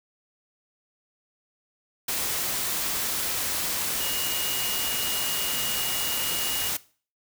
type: tone in noise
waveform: sine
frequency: 2873 Hz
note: F7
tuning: 48 cents sharp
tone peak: -32 dBFS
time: 4-6.69 s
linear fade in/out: 5 ms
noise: white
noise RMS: -28 dBFS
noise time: 2.08-6.77 s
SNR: -7 dB
effects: noise-tail reverb RT60 0.4 s tail -19 dB re dry